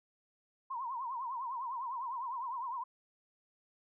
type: tone with vibrato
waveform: sine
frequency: 1000 Hz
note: B5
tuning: 21 cents sharp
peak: -36 dBFS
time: 0.7-2.84 s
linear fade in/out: 10 ms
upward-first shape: triangle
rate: 9.9 Hz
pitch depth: 170 cents each way
effects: none